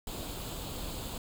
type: noise with comb filter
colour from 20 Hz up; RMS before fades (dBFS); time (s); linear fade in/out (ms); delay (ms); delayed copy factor
pink; -39; 0.07-1.18; 2; 0.26; +0.6
effects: none